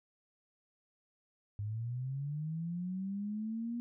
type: linear sweep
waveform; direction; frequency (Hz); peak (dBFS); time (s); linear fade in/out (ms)
sine; up; 100.9 to 240; -35; 1.59-3.8; 0
effects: none